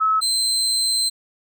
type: tone pair in turn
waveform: sine / 30% pulse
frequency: 1294 / 4108 Hz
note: E6 / C8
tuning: -32 / -33 cents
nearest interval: octave + minor sixth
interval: 1999 cents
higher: second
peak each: -15 dBFS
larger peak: neither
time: 0-0.21 / 0.21-1.1 s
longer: second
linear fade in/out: 20 ms
effects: none